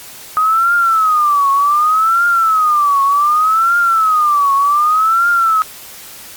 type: tone with vibrato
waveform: sine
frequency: 1244.5 Hz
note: D#6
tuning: in tune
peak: -9 dBFS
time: 0.37-5.62 s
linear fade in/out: 0 ms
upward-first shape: triangle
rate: 0.66 Hz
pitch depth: 220 cents each way
effects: white hiss -34 dBFS RMS until 6.36 s + Opus 48 kbps